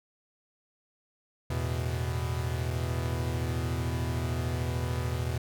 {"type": "chord", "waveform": "45% pulse", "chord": "E suspended fourth", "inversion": "none", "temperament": "equal", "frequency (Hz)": [82.41, 110, 123.47], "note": ["E2", "A2", "B2"], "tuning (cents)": [0, 0, 0], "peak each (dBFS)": [-32, -37, -32], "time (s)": [1.5, 5.38], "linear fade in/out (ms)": 5, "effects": []}